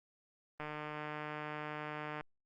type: click train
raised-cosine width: 0.5 ms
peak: -27 dBFS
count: 244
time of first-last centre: 0.6-2.209 s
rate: 151 Hz
effects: Opus 32 kbps